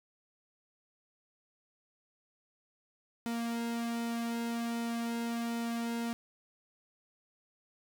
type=tone with flanger; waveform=sawtooth; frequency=233.1 Hz; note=A#3; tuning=in tune; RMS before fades=-35 dBFS; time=3.26-6.13 s; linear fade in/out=0 ms; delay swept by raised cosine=1.8 to 2.62 ms; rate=1.3 Hz; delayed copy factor=-0.7; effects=none